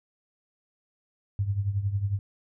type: tone with tremolo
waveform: sine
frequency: 100 Hz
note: G2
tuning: 35 cents sharp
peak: -21 dBFS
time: 1.39-2.19 s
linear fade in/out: 0 ms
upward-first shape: triangle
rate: 11 Hz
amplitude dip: 80%
effects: none